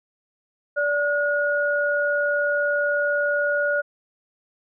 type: tone pair together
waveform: sine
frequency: 581 / 1443 Hz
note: D5 / F#6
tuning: -19 / -44 cents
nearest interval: octave + major third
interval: 1575 cents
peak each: -22 dBFS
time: 0.76-3.82 s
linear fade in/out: 20 ms
effects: none